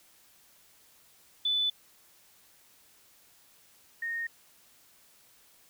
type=tone pair in turn; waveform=sine; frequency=3491 / 1849.3 Hz; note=A7 / A#6; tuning=-14 / -14 cents; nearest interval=major seventh; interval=1100 cents; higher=first; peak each=-25 / -31 dBFS; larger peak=first; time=1.45-1.7 / 4.02-4.27 s; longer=neither; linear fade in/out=5 ms; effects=white hiss -61 dBFS RMS until 5.69 s